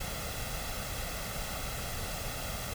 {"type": "noise with comb filter", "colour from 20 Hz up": "pink", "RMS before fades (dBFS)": -37, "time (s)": [0, 2.74], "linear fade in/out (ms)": 10, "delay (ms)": 1.5, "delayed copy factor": 0.6, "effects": []}